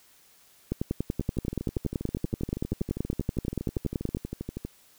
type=two click trains; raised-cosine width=3 ms; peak=-20 / -14 dBFS; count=44 / 37; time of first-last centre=1.21-4.65 / 0.72-4.149 s; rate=12.5 / 10.5 Hz; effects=white hiss -59 dBFS RMS until 4.98 s